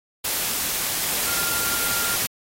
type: tone in noise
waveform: sine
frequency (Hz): 1396.9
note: F6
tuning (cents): 0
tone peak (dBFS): -30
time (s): 1.26-2.16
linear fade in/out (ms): 10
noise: white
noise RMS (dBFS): -24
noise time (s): 0.24-2.27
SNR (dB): -9
effects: AAC 48 kbps